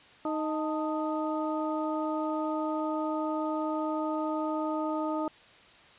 harmonic tone with a mistuned harmonic, 311.1 Hz, D#4, in tune, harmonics 1 / 2 / 3 / 4, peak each -31 / -34 / -36 / -37 dBFS, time 0.25-5.28 s, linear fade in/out 2 ms, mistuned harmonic 3, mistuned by -79 cents, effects white hiss -55 dBFS RMS until 5.98 s + resampled to 8000 Hz

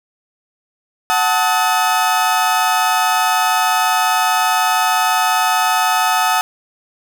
35% pulse chord, D# diminished, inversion first, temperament equal with one note detuned, 740 / 880 / 1273.6 Hz, F#5 / A5 / D#6, 0 / 0 / +40 cents, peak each -16 dBFS, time 1.1-6.41 s, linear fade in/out 0 ms, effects none

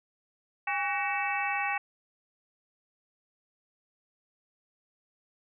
harmonic tone with a mistuned harmonic, 377 Hz, F#4, 32 cents sharp, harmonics 2 / 3 / 4 / 5 / 6 / 7, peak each -32 / -37 / -38 / -35 / -36 / -34 dBFS, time 0.67-1.78 s, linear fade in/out 5 ms, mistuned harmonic 2, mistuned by +120 cents, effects none

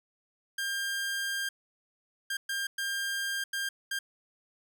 sawtooth tone bursts at uneven times, 1600 Hz, G6, 35 cents sharp, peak -27 dBFS, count 6, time 0.58-1.49 / 2.3-2.37 / 2.49-2.67 / 2.78-3.44 / 3.53-3.69 / 3.91-3.99 s, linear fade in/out 5 ms, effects none

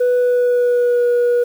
sine tone with pitch glide, 493.9 to 483.2 Hz, B4 to B4, 0 to -38 cents, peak -9 dBFS, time 0-1.44 s, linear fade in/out 10 ms, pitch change -38 cents, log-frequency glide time 0.16-1.07 s, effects tanh soft clip ceiling -11 dBFS + 7-bit

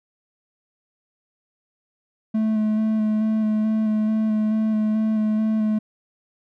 triangle tone with vibrato, 216.7 Hz, A3, 26 cents flat, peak -16 dBFS, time 2.34-5.79 s, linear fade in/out 10 ms, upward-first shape square, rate 2.3 Hz, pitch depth 14 cents each way, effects none

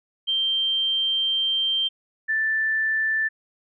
sine tone pair in turn, 3150 / 1764.1 Hz, G7 / A6, +8 / +4 cents, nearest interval minor seventh, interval 1004 cents, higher first, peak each -20 dBFS, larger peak neither, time 0.27-1.89 / 2.28-3.29 s, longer first, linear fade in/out 20 ms, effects none

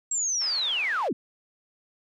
sine linear sweep, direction down, 7650 to 174.61 Hz, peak -24 dBFS, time 0.11-1.13 s, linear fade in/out 5 ms
pink band-pass noise, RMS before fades -43 dBFS, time 0.4-1.09 s, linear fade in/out 20 ms, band 910 to 3200 Hz, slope 12 dB/octave
effects none

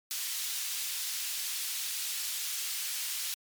pink high-pass noise, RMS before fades -35 dBFS, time 0.11-3.34 s, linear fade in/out 0 ms, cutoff 3400 Hz, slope 12 dB/octave, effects MP3 96 kbps

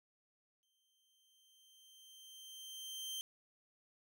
sawtooth tone with exponential growth, 3136 Hz, G7, in tune, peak -37 dBFS, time 0.63-3.21 s, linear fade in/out 0 ms, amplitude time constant 560 ms, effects none

